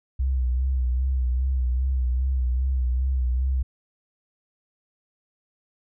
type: tone with vibrato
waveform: sine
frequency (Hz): 63.8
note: C2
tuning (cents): -43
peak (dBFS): -20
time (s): 0.19-3.63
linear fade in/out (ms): 10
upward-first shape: sine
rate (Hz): 2.5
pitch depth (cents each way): 62
effects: none